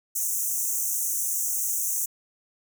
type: high-pass noise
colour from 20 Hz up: pink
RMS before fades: -27 dBFS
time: 0.15-2.06 s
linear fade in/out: 10 ms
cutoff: 6000 Hz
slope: 96 dB/octave
effects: none